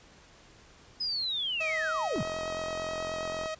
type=linear sweep; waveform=sine; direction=down; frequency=5100 to 77.78 Hz; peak=-29 dBFS; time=1-2.23 s; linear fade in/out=10 ms
type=tone with vibrato; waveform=sawtooth; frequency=634 Hz; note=D#5; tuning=32 cents sharp; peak=-29 dBFS; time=1.6-3.55 s; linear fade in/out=10 ms; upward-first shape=sine; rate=9.3 Hz; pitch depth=13 cents each way
type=click train; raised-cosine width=1 ms; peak=-25 dBFS; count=58; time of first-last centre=2.16-3.458 s; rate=43.9 Hz
effects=pink hiss -56 dBFS RMS until 3.59 s + resampled to 16000 Hz